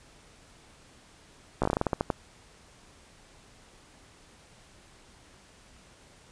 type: slowing click train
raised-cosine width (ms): 1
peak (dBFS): -11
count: 12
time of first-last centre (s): 1.62-2.102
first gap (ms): 15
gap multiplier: 1.2
effects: pink hiss -56 dBFS RMS until 6.31 s + resampled to 22050 Hz